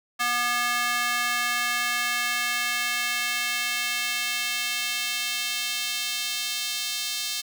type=tone with high-pass filter sweep; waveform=square; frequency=241.9 Hz; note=B3; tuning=36 cents flat; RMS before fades=-27 dBFS; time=0.19-7.42 s; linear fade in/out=20 ms; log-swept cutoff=1300 to 3800 Hz; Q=1.4; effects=none